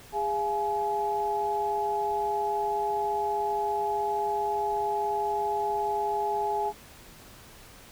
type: tone cluster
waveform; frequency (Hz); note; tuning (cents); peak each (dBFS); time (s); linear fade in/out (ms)
sine; 409.5 / 689 / 846; G#4 / F5 / G#5; -24 / -24 / +32; -31 / -35 / -27; 0.12-6.73; 50
effects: pink hiss -50 dBFS RMS until 7.91 s